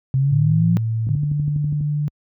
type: linear sweep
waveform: sine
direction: up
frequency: 130.81 to 174.61 Hz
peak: -14 dBFS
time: 0.14-0.77 s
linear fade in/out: 0 ms
type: tone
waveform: sine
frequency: 112.5 Hz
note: A2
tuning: 39 cents sharp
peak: -18 dBFS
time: 0.31-1.17 s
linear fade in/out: 10 ms
type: click train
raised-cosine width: 5 ms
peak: -16 dBFS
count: 10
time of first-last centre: 1.07-1.808 s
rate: 12.2 Hz
type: tone with pitch glide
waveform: sine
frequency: 146.83 to 147.94 Hz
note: D3 to D3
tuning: 0 to +13 cents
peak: -18 dBFS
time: 1.09-2.08 s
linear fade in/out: 0 ms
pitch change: +13 cents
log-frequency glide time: 1.35-1.76 s
effects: high-pass 60 Hz 12 dB/octave